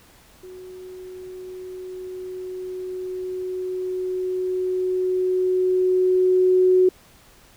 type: tone with level ramp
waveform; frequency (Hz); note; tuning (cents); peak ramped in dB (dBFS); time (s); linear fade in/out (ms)
sine; 369; F#4; -5; -37 to -12; 0.43-6.89; 5
effects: pink hiss -52 dBFS RMS until 7.56 s